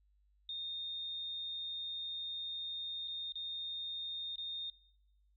sine tone with dropouts, 3666 Hz, A#7, 30 cents flat, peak -39 dBFS, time 0.49-4.7 s, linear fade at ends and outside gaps 2 ms, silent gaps 3.076-3.08 / 3.322-3.355 / 4.358-4.381 s, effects noise-tail reverb RT60 0.9 s tail -22 dB re dry + added 50 Hz sine -68 dBFS peak until 5.36 s

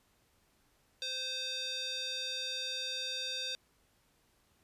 square tone with band-pass filter, 520 Hz, C5, 11 cents flat, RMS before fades -38 dBFS, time 1.02-3.55 s, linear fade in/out 0 ms, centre 4100 Hz, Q 6.1, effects pink hiss -71 dBFS RMS until 4.63 s + resampled to 32000 Hz

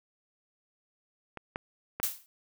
clicks, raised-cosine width 0.5 ms, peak -25 / -18 / -19 dBFS, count 3, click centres 1.373 / 1.559 / 2 s
blue noise with exponential decay, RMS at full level -26 dBFS, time 2.03-2.26 s, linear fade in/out 0 ms, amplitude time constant 49 ms
effects none

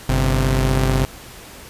sawtooth tone pair together, 48.97 / 130.81 Hz, G1 / C3, -1 / 0 cents, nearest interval octave + perfect fourth, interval 1701 cents, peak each -14 dBFS, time 0.09-1.05 s, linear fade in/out 0 ms, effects pink hiss -39 dBFS RMS until 1.69 s + resampled to 32000 Hz

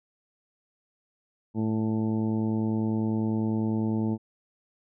harmonic tone, 110 Hz, A2, in tune, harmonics 1 / 2 / 3 / 4 / 5 / 6 / 7 / 8, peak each -30 / -26 / -32 / -39 / -45 / -47 / -48 / -43 dBFS, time 1.54-4.18 s, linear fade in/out 50 ms, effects none

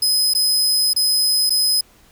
sawtooth tone with dropouts, 5050 Hz, D#8, 25 cents sharp, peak -12 dBFS, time 0.02-1.81 s, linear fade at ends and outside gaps 5 ms, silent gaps 0.337-0.349 / 0.934-0.962 / 1.496-1.504 s, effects pink hiss -52 dBFS RMS until 2.11 s

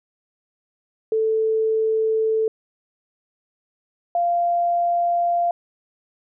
sine tone pair in turn, 440.9 / 693.4 Hz, A4 / F5, +4 / -13 cents, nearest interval minor sixth, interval 783 cents, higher second, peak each -17 dBFS, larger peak neither, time 1.12-2.48 / 4.15-5.51 s, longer neither, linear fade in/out 2 ms, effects none

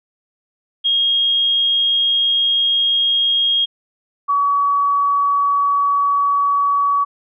sine tone pair in turn, 3257 / 1133.7 Hz, G#7 / C#6, -34 / +39 cents, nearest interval octave + tritone, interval 1827 cents, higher first, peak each -13 dBFS, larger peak neither, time 0.84-3.66 / 4.28-7.05 s, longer first, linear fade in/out 20 ms, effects none

